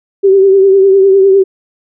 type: tone with vibrato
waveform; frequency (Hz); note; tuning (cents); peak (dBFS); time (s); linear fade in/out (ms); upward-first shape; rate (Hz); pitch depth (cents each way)
sine; 388.2; G4; -17; -3; 0.23-1.44; 20; triangle; 9.9; 52
effects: none